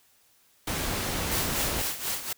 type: noise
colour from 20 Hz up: pink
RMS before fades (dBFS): -30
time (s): 0.67-1.82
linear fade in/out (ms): 5
type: noise with tremolo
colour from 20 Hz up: white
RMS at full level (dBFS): -29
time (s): 1.31-2.33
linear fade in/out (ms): 5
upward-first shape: sine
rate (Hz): 4.1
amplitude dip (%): 70
effects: white hiss -63 dBFS RMS until 2.37 s